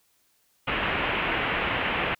white low-pass noise, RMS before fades -27 dBFS, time 0.67-2.15 s, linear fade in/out 10 ms, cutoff 2900 Hz, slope 48 dB/octave, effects white hiss -67 dBFS RMS until 2.19 s

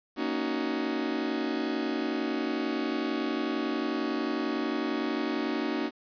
40% pulse chord, D# minor seventh, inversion second, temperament just, 233.3 / 280 / 311.1 / 373.4 Hz, A#3 / C#4 / D#4 / F#4, +2 / +18 / 0 / +16 cents, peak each -34 / -32 / -32 / -34 dBFS, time 0.16-5.91 s, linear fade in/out 50 ms, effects resampled to 11025 Hz + 9-bit

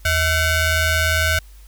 sawtooth ring-modulated tone, 720 Hz, F#5, 47 cents flat, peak -9 dBFS, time 0.05-1.39 s, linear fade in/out 5 ms, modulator 801 Hz, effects added 50 Hz sine -40 dBFS peak until 1.67 s + white hiss -53 dBFS RMS until 1.67 s

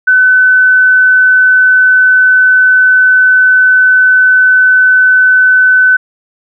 sine tone, 1510 Hz, F#6, 35 cents sharp, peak -3 dBFS, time 0.07-5.97 s, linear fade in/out 10 ms, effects none

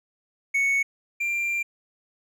triangle tone pair in turn, 2217 / 2376 Hz, C#7 / D7, 0 / +20 cents, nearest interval minor second, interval 120 cents, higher second, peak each -18 / -22 dBFS, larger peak first, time 0.54-0.83 / 1.2-1.63 s, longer second, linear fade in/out 10 ms, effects none

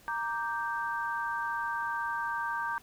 sine chord, G minor, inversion first, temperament equal, 932.3 / 1174.7 / 1568 Hz, Bb5 / D6 / G6, 0 / 0 / 0 cents, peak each -34 / -37 / -34 dBFS, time 0.08-2.78 s, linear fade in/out 0 ms, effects pink hiss -58 dBFS RMS until 2.82 s

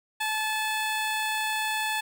15% pulse tone, 867 Hz, A5, 26 cents flat, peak -20 dBFS, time 0.2-2.01 s, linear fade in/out 10 ms, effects none

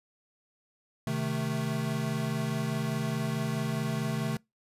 square chord, A diminished, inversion first, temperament equal, 130.81 / 155.56 / 220 Hz, C3 / Eb3 / A3, 0 / 0 / 0 cents, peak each -34 dBFS, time 1.07-4.37 s, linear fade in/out 2 ms, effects noise-tail reverb RT60 0.2 s tail -25 dB re dry + resampled to 32000 Hz

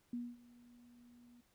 sine tone with ADSR envelope, 240.8 Hz, B3, 44 cents flat, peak -37 dBFS, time 0.13-1.41 s, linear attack 4 ms, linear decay 230 ms, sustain -22 dB, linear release 6 ms, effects pink hiss -74 dBFS RMS until 1.54 s

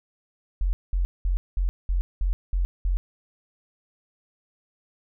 sine tone bursts, 44.94 Hz, F#1, 50 cents flat, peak -20 dBFS, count 8, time 0.61-2.97 s, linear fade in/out 0 ms, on 120 ms, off 200 ms, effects none

